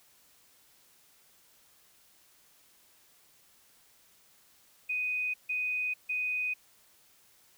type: tone bursts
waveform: sine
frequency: 2494 Hz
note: D#7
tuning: 3 cents sharp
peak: -29 dBFS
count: 3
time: 4.89-6.54 s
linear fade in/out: 10 ms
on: 450 ms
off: 150 ms
effects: white hiss -63 dBFS RMS until 7.57 s